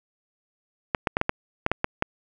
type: clicks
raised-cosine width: 0.5 ms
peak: -6 dBFS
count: 9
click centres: 0.948 / 1.072 / 1.169 / 1.214 / 1.294 / 1.664 / 1.716 / 1.844 / 2.024 s
effects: none